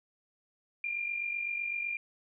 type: tone with amplitude modulation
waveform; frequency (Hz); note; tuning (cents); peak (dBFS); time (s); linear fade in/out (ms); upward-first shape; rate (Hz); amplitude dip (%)
sine; 2396; D7; +34; -29; 0.84-1.97; 2; sine; 47.9; 60
effects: none